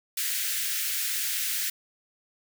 white high-pass noise, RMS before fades -29 dBFS, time 0.17-1.7 s, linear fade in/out 5 ms, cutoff 1500 Hz, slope 48 dB/octave, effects none

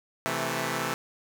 5% pulse chord, A minor, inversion first, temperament equal, 130.81 / 164.81 / 220 Hz, C3 / E3 / A3, 0 / 0 / 0 cents, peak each -21 dBFS, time 0.26-0.94 s, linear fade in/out 0 ms, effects none

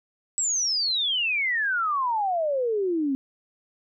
sine exponential sweep, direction down, 7902 to 261.6 Hz, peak -22 dBFS, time 0.38-3.15 s, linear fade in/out 0 ms, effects none

